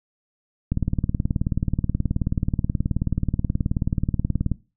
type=click train; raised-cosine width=5 ms; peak=-9 dBFS; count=72; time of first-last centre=0.72-4.517 s; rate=18.7 Hz; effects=noise-tail reverb RT60 0.3 s tail -20 dB re dry